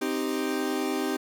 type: chord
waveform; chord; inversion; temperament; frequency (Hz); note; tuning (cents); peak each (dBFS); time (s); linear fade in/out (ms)
40% pulse; C minor; none; equal; 261.6 / 311.1 / 392; C4 / Eb4 / G4; 0 / 0 / 0; -30; 0.01-1.17; 10
effects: none